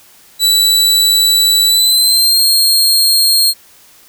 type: tone with pitch glide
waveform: sawtooth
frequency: 3951 to 4235 Hz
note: B7 to C8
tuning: 0 to +20 cents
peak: -5 dBFS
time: 0.39-3.54 s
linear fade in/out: 50 ms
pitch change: +120 cents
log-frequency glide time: 1.67-2.45 s
effects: white hiss -44 dBFS RMS until 4.08 s